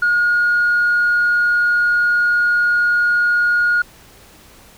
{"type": "tone", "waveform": "sine", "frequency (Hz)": 1435, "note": "F6", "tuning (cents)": 47, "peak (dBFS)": -11, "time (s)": [0.02, 3.82], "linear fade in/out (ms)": 5, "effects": ["tanh soft clip ceiling -9 dBFS", "pink hiss -45 dBFS RMS until 4.77 s"]}